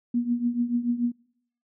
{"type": "tone with tremolo", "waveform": "sine", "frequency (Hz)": 240, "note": "B3", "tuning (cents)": -49, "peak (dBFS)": -19, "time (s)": [0.14, 1.12], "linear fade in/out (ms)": 5, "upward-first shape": "triangle", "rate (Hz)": 6.9, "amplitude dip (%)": 85, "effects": ["noise-tail reverb RT60 0.7 s tail -24 dB re dry"]}